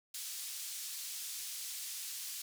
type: band-pass noise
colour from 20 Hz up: pink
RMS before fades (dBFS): -43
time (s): 0.14-2.42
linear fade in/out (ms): 5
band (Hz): 4700 to 16000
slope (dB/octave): 12
effects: none